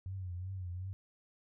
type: tone with vibrato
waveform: sine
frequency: 92 Hz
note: F#2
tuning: 9 cents flat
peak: -38 dBFS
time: 0.06-0.93 s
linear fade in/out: 0 ms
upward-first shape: triangle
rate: 2.7 Hz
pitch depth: 93 cents each way
effects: none